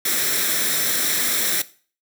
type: noise with comb filter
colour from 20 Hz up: white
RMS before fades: -21 dBFS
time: 0.05-1.62 s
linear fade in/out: 5 ms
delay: 0.53 ms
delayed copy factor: +0.6
effects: noise-tail reverb RT60 0.4 s tail -17 dB re dry + high-pass 200 Hz 12 dB/octave